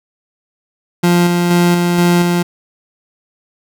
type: tone with tremolo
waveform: 30% pulse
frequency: 174.61 Hz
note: F3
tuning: in tune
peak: -6 dBFS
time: 1.03-2.43 s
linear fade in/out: 10 ms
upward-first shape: square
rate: 2.1 Hz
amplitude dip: 30%
effects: none